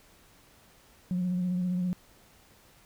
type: tone with vibrato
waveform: sine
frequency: 180.3 Hz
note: F#3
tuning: 45 cents flat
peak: -25 dBFS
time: 1.11-1.93 s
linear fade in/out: 0 ms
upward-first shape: sine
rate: 15 Hz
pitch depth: 30 cents each way
effects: tanh soft clip ceiling -23 dBFS + pink hiss -59 dBFS RMS until 2.85 s